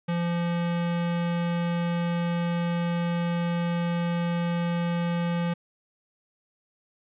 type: tone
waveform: square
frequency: 171.8 Hz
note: F3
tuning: 28 cents flat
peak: -25 dBFS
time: 0.08-5.54 s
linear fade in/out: 10 ms
effects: resampled to 8000 Hz + 10-bit